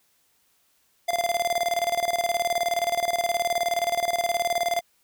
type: tone with tremolo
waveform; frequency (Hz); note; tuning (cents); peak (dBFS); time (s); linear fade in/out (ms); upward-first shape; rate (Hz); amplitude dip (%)
square; 693; F5; -14; -21; 1.08-4.81; 10; square; 19; 75
effects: white hiss -66 dBFS RMS until 5.03 s